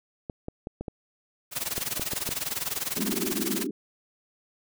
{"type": "clicks", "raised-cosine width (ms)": 2, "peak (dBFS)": -20, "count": 9, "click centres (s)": [0.298, 0.484, 0.671, 0.81, 0.882, 1.78, 1.996, 2.134, 2.29]}
{"type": "noise with tremolo", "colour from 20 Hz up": "white", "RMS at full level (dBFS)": -28, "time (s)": [1.51, 3.67], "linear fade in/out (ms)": 50, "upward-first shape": "sine", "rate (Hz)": 20, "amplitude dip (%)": 85}
{"type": "band-pass noise", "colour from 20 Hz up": "pink", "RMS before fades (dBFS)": -31, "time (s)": [2.96, 3.71], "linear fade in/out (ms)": 5, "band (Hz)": [180, 410], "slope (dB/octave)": 96}
{"effects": []}